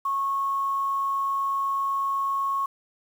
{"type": "tone with quantisation", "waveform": "sine", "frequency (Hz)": 1098, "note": "C#6", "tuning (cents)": -17, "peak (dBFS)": -23, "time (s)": [0.05, 2.66], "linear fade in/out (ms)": 5, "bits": 8, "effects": []}